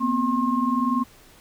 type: tone cluster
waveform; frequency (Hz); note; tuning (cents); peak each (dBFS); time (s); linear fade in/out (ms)
sine; 237.1 / 257.6 / 1070; A#3 / C4 / C6; +30 / -27 / +38; -24; 0-1.04; 20
effects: pink hiss -52 dBFS RMS until 1.4 s